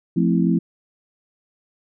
sine chord, F major seventh, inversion none, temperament equal, 174.61 / 220 / 261.6 / 329.6 Hz, F3 / A3 / C4 / E4, 0 / 0 / 0 / 0 cents, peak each -18 / -22 / -22 / -23 dBFS, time 0.16-0.59 s, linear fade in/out 10 ms, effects none

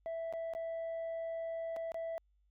sine tone with dropouts, 659.3 Hz, E5, in tune, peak -34 dBFS, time 0.06-2.18 s, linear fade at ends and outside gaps 0 ms, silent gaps 0.326-0.336 / 0.536-0.55 / 1.763-1.767 / 1.919-1.944 s, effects tanh soft clip ceiling -36 dBFS + added 50 Hz sine -69 dBFS peak until 2.5 s

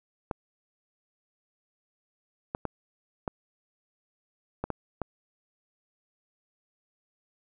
clicks, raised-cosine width 1 ms, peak -16 dBFS, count 7, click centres 0.312 / 2.549 / 2.653 / 3.278 / 4.64 / 4.703 / 5.017 s, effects none

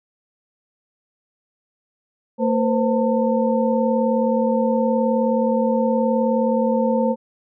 sine tone cluster, 226.4 / 482.9 / 522 / 898 Hz, A3 / B4 / C5 / A5, +50 / -39 / -4 / +35 cents, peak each -19 / -26 / -20 / -26 dBFS, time 2.38-7.16 s, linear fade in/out 50 ms, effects none

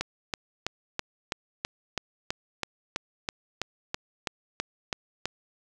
click train, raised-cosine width 0.2 ms, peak -11 dBFS, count 17, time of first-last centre 0.01-5.256 s, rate 3.05 Hz, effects none

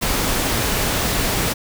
pink noise, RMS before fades -20 dBFS, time 0.01-1.54 s, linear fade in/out 20 ms, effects none

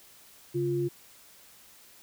sine tone pair together, 138.58 / 349.2 Hz, C#3 / F4, 0 / 0 cents, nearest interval octave + major third, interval 1600 cents, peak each -31 / -27 dBFS, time 0.54-0.89 s, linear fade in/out 20 ms, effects white hiss -55 dBFS RMS until 2.02 s

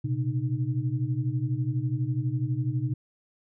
sine tone cluster, 120.7 / 132.8 / 306.6 Hz, B2 / C3 / D#4, -39 / +26 / -25 cents, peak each -28 / -28 / -35 dBFS, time 0.04-2.94 s, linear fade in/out 10 ms, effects none

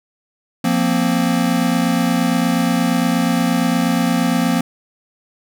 square chord, F suspended fourth, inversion none, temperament equal, 174.61 / 233.1 / 261.6 Hz, F3 / Bb3 / C4, 0 / 0 / 0 cents, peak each -20 / -19 / -20 dBFS, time 0.64-4.61 s, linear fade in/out 5 ms, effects none

